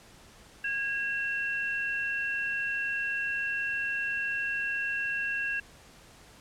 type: tone pair together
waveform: sine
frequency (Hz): 1640.4 / 2714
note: G#6 / E7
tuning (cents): -22 / +50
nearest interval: major sixth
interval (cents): 872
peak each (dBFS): -30 / -33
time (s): 0.64-5.6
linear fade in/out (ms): 5
effects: pink hiss -54 dBFS RMS until 6.4 s + low-pass 10000 Hz 12 dB/octave